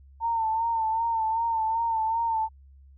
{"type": "tone with vibrato", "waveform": "sine", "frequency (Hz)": 903, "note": "A5", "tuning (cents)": 45, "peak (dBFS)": -23, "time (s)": [0.2, 2.49], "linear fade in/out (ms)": 50, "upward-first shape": "sine", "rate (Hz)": 2.6, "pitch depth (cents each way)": 48, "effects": ["added 68 Hz sine -49 dBFS peak until 2.97 s"]}